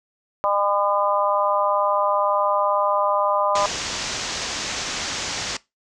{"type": "harmonic tone", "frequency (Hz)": 202.1, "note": "G#3", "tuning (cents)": -47, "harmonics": [3, 4, 5, 6], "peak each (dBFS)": [-22, -26, -22, -25], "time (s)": [0.44, 3.66], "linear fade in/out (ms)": 0}
{"type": "low-pass noise", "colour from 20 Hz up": "white", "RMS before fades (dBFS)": -28, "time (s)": [3.55, 5.57], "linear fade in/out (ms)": 5, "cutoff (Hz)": 7000, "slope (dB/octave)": 48}
{"effects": ["noise-tail reverb RT60 0.2 s tail -20 dB re dry"]}